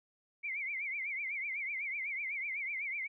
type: tone with vibrato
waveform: sine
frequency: 2213 Hz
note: C#7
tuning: 3 cents flat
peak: -35 dBFS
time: 0.43-3.08 s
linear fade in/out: 20 ms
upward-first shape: triangle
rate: 8 Hz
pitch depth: 160 cents each way
effects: none